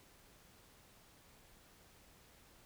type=silence; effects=pink hiss -64 dBFS RMS until 2.65 s